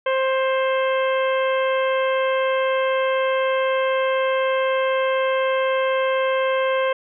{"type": "harmonic tone", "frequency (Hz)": 527, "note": "C5", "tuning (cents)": 12, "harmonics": [1, 2, 3, 4, 5, 6], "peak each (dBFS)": [-19, -25, -29, -31, -33, -35], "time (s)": [0.06, 6.93], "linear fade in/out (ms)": 5, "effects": []}